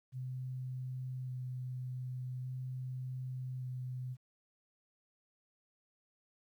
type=tone with vibrato; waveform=sine; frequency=127.7 Hz; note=C3; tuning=42 cents flat; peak=-38 dBFS; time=0.12-4.17 s; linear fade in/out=50 ms; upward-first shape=square; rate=0.43 Hz; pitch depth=10 cents each way; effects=12-bit